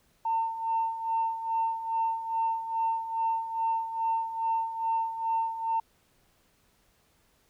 sine tone with tremolo, 904 Hz, A5, 47 cents sharp, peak -23 dBFS, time 0.25-5.8 s, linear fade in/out 5 ms, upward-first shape sine, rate 2.4 Hz, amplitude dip 70%, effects tanh soft clip ceiling -19 dBFS + pink hiss -67 dBFS RMS until 7.49 s

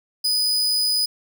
40% pulse tone, 4978 Hz, D#8, in tune, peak -17 dBFS, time 0.24-1.06 s, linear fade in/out 10 ms, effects none

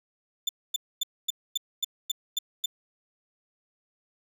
35% pulse tone bursts, 3532 Hz, A7, 6 cents sharp, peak -22 dBFS, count 9, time 0.47-2.659 s, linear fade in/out 5 ms, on 21 ms, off 250 ms, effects none

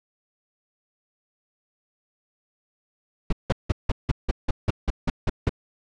brown noise bursts, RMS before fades -20 dBFS, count 12, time 3.3-5.494 s, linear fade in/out 5 ms, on 27 ms, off 170 ms, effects low-pass 5000 Hz 12 dB/octave

